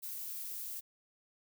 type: noise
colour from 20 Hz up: violet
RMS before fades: -42 dBFS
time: 0.02-0.81 s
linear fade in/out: 20 ms
effects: none